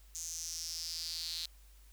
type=tone with high-pass filter sweep; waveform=square; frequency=82.41 Hz; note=E2; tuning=in tune; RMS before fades=-41 dBFS; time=0.15-1.46 s; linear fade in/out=0 ms; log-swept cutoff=6600 to 4100 Hz; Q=6; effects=added 50 Hz sine -56 dBFS peak until 1.92 s + white hiss -66 dBFS RMS until 1.92 s